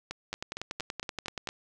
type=two click trains; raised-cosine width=0.2 ms; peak=-18 / -17 dBFS; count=7 / 13; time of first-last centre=0.11-1.489 / 0.33-1.473 s; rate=4.35 / 10.5 Hz; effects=none